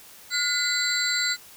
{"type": "tone cluster", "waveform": "sine", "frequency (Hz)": [1430, 2024, 4044, 4531, 7520], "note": ["F6", "B6", "B7", "C#8", "A#8"], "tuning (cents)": [41, 42, 40, 37, 14], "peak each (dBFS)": [-28, -29, -27, -30, -30], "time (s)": [0.3, 1.37], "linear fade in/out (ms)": 50, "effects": ["white hiss -48 dBFS RMS until 1.56 s"]}